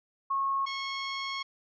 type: tone pair in turn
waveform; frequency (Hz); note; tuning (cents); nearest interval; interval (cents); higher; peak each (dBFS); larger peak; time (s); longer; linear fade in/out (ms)
sine / 15% pulse; 1092 / 1092; C#6 / C#6; -26 / -26; unison; 0; neither; -26; neither; 0.3-0.66 / 0.66-1.43; second; 10
effects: resampled to 16000 Hz